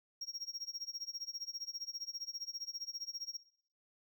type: tone with tremolo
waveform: triangle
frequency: 5588 Hz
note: F8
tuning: in tune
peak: -37 dBFS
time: 0.21-3.37 s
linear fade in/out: 5 ms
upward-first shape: sine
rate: 15 Hz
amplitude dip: 90%
effects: noise-tail reverb RT60 0.6 s tail -18 dB re dry